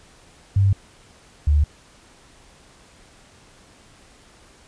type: tone pair in turn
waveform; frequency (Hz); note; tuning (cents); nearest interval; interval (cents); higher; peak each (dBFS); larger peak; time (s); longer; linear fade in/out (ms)
sine; 98.3 / 73.64; G2 / D2; +5 / +5; perfect fourth; 500; first; -13; neither; 0.56-0.73 / 1.47-1.64; neither; 5
effects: pink hiss -51 dBFS RMS until 4.67 s + resampled to 22050 Hz